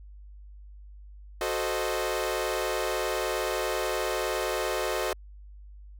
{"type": "chord", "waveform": "sawtooth", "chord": "F# diminished seventh", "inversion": "none", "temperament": "equal", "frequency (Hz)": [370, 440, 523.3, 622.3], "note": ["F#4", "A4", "C5", "Eb5"], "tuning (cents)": [0, 0, 0, 0], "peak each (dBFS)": -29, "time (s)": [1.41, 5.13], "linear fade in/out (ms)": 2, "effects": ["added 50 Hz sine -44 dBFS peak until 5.99 s"]}